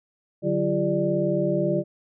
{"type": "tone cluster", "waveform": "sine", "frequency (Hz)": [148.6, 187.4, 342, 402, 592], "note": ["D3", "F#3", "F4", "G4", "D5"], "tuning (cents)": [21, 22, -36, 44, 14], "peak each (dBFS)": [-28, -27, -26, -30, -25], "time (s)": [0.42, 1.84], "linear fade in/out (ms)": 50, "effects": []}